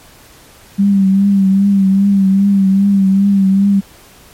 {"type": "tone with vibrato", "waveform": "sine", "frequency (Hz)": 196, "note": "G3", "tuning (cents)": 0, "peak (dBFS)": -7, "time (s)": [0.78, 3.81], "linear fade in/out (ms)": 20, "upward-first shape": "triangle", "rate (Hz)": 2.5, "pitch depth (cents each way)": 51, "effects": ["pink hiss -42 dBFS RMS until 4.33 s", "MP3 64 kbps"]}